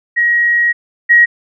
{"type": "tone pair in turn", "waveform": "sine", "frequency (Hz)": [1896, 1896], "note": ["A#6", "A#6"], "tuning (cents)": [29, 29], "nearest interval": "unison", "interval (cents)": 0, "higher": "neither", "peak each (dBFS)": [-9, -4], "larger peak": "second", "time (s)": [[0.16, 0.73], [1.09, 1.26]], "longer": "first", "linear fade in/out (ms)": 20, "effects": []}